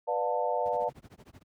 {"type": "chord", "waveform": "sine", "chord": "B half-diminished seventh", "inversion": "none", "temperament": "just", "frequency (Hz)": [493.9, 592.7, 711.2, 889], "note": ["B4", "D5", "F5", "A5"], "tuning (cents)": [0, 16, 31, 18], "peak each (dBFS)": -32, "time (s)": [0.07, 0.9], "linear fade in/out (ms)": 20}
{"type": "noise with tremolo", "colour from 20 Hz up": "brown", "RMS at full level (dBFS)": -43, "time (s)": [0.65, 1.43], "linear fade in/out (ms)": 10, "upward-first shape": "sine", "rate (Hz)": 13, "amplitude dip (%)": 100}
{"effects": ["high-pass 100 Hz 12 dB/octave"]}